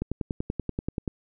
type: click train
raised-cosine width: 3 ms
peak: -15 dBFS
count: 12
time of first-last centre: 0.02-1.078 s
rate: 10.4 Hz
effects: none